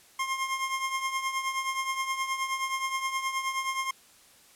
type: tone with tremolo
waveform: 25% pulse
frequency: 1064 Hz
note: C6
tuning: 29 cents sharp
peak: -22 dBFS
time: 0.19-3.91 s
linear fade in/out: 5 ms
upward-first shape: triangle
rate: 9.5 Hz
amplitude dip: 70%
effects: white hiss -57 dBFS RMS until 4.55 s + low-pass 12000 Hz 12 dB/octave